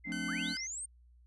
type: tone with tremolo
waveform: sine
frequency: 2080 Hz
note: C7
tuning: 11 cents flat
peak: -40 dBFS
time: 0.04-0.67 s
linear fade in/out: 10 ms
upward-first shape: sine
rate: 5.6 Hz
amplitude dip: 50%
type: chord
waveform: triangle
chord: D minor seventh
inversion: first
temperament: equal with one note detuned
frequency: 176.44 / 220 / 261.6 / 293.7 Hz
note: F3 / A3 / C4 / D4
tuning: +18 / 0 / 0 / 0 cents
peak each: -40 dBFS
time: 0.05-0.56 s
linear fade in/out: 50 ms
type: tone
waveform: sawtooth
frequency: 1521 Hz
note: F#6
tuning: 47 cents sharp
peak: -36 dBFS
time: 0.12-0.57 s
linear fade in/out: 0 ms
type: linear sweep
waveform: sine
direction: up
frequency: 1069 to 8870 Hz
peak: -38 dBFS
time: 0.28-0.86 s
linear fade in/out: 10 ms
effects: added 60 Hz sine -58 dBFS peak until 1.26 s + resampled to 24000 Hz